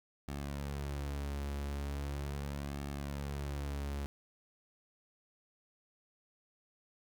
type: tone with flanger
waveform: sawtooth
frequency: 70.8 Hz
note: C#2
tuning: 37 cents sharp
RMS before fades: -39 dBFS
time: 0.28-4.06 s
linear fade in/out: 0 ms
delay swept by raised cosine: 2 to 6.5 ms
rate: 0.39 Hz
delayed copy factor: -0.5
effects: none